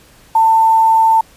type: tone with quantisation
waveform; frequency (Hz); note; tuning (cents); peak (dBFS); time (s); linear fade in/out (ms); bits
sine; 894; A5; +27; -7; 0.35-1.21; 5; 6
effects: pink hiss -46 dBFS RMS until 1.36 s + resampled to 32000 Hz